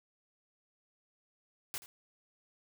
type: noise with echo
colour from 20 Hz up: white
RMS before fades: -39 dBFS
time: 1.74-1.78 s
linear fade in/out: 0 ms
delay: 80 ms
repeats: 1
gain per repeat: -15 dB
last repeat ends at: 1.86 s
effects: none